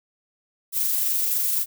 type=noise with amplitude modulation; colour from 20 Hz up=violet; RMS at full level=-22 dBFS; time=0.72-1.66 s; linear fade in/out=50 ms; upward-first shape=sine; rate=23.6 Hz; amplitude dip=25%; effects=none